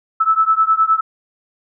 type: beating tone pair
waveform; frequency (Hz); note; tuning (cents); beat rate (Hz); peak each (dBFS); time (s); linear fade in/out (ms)
sine; 1306 / 1315.7; E6 / E6; -17 / -4; 9.7; -14 / -15; 0.2-1.01; 10
effects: none